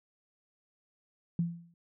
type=tone with exponential decay; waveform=sine; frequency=170 Hz; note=F3; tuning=46 cents flat; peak=-24 dBFS; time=1.39-1.74 s; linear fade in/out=2 ms; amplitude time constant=76 ms; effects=none